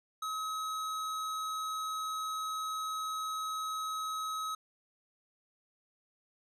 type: tone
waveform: square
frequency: 1277 Hz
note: D#6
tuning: 45 cents sharp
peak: -35 dBFS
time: 0.22-4.55 s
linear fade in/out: 5 ms
effects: low-pass 11000 Hz 12 dB/octave